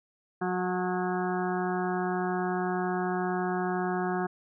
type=harmonic tone with a mistuned harmonic; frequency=182.2 Hz; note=F#3; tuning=26 cents flat; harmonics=1 / 2 / 4 / 5 / 6 / 7 / 8 / 9; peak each=-32 / -31 / -33 / -40 / -40 / -41 / -41 / -40 dBFS; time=0.41-4.27 s; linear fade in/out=10 ms; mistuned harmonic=5; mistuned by=-35 cents; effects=none